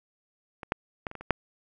clicks, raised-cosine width 0.5 ms, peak -23 / -10 / -16 / -26 / -24 / -27 / -6 dBFS, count 7, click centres 0.632 / 0.721 / 1.068 / 1.114 / 1.153 / 1.21 / 1.307 s, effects none

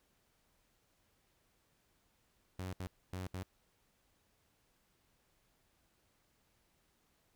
sawtooth tone bursts at uneven times, 92.5 Hz, F#2, in tune, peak -36 dBFS, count 4, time 2.59-2.73 / 2.8-2.87 / 3.13-3.27 / 3.34-3.43 s, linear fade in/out 0 ms, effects pink hiss -75 dBFS RMS until 7.35 s

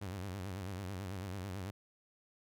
sawtooth tone with vibrato, 95.3 Hz, G2, 48 cents flat, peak -36 dBFS, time 0.01-1.71 s, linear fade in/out 10 ms, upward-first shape sine, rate 9.1 Hz, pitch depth 130 cents each way, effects none

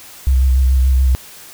sine tone with vibrato, 65 Hz, C2, 11 cents flat, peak -9 dBFS, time 0.27-1.15 s, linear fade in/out 0 ms, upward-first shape square, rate 6.9 Hz, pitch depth 29 cents each way, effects white hiss -38 dBFS RMS until 1.53 s

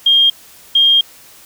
sine tone pair in turn, 3219 / 3219 Hz, G7 / G7, +45 / +45 cents, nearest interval unison, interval 0 cents, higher neither, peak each -7 dBFS, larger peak neither, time 0.06-0.3 / 0.75-1.01 s, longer second, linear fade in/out 5 ms, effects white hiss -42 dBFS RMS until 1.45 s

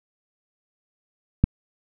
click, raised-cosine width 5 ms, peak -3 dBFS, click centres 1.44 s, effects none

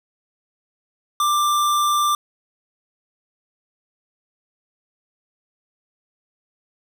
square tone, 1183 Hz, D6, 12 cents sharp, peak -17 dBFS, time 1.2-2.15 s, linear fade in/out 2 ms, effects none

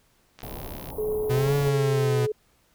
click train, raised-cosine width 0.2 ms, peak -26 dBFS, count 35, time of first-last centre 0.39-0.903 s, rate 66.3 Hz
pink band-stop noise, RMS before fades -37 dBFS, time 0.43-1.69 s, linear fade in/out 0 ms, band 1000 to 11000 Hz, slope 48 dB/octave
sine tone, 428.1 Hz, A4, 47 cents flat, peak -24 dBFS, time 0.98-2.32 s, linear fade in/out 5 ms
45% pulse exponential two-way sweep, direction up then down, 123.47 to 142.8 to 123.47 Hz, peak -22 dBFS, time 1.29-2.27 s, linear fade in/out 20 ms, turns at 1.55 s
effects pink hiss -64 dBFS RMS until 2.74 s

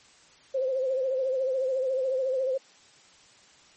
sine tone with vibrato, 523.3 Hz, C5, in tune, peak -24 dBFS, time 0.54-2.58 s, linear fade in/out 10 ms, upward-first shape triangle, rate 14 Hz, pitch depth 72 cents each way, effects white hiss -56 dBFS RMS until 3.76 s + MP3 32 kbps

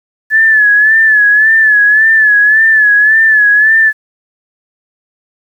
sine tone with vibrato, 1726 Hz, A6, 34 cents flat, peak -4 dBFS, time 0.3-3.93 s, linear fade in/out 50 ms, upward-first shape sine, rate 1.8 Hz, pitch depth 64 cents each way, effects 7-bit

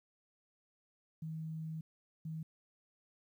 sine tone bursts at uneven times, 159.2 Hz, D#3, 40 cents sharp, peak -39 dBFS, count 2, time 1.22-1.81 / 2.25-2.43 s, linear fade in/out 5 ms, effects 12-bit

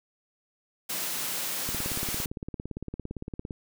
white high-pass noise, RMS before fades -32 dBFS, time 0.89-2.26 s, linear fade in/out 10 ms, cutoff 130 Hz, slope 96 dB/octave
click train, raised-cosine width 3 ms, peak -22 dBFS, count 33, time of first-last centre 1.69-3.508 s, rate 17.6 Hz
effects none

